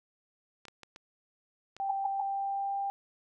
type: clicks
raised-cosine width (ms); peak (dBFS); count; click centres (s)
0.2; -30; 5; 0.653 / 0.683 / 0.833 / 0.961 / 1.766
type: tone with pitch glide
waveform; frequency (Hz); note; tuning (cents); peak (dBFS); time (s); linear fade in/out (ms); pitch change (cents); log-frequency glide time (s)
sine; 784 to 793.6; G5 to G5; 0 to +21; -30; 1.8-2.9; 0; +21; 2.01-2.78
type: tone bursts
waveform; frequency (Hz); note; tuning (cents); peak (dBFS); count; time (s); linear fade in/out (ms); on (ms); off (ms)
sine; 830.6; G#5; 0; -28; 3; 1.89-2.216; 5; 22; 130
effects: none